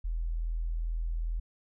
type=tone; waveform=sine; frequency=41.2 Hz; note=E1; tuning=in tune; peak=-29 dBFS; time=0.04-1.4 s; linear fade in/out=10 ms; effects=none